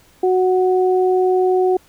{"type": "tone pair together", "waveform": "sine", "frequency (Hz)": [369.2, 740], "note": ["F#4", "F#5"], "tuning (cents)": [-4, 0], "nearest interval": "octave", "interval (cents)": 1204, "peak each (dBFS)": [-13, -20], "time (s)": [0.23, 1.77], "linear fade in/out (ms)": 5, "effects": ["pink hiss -52 dBFS RMS until 1.88 s"]}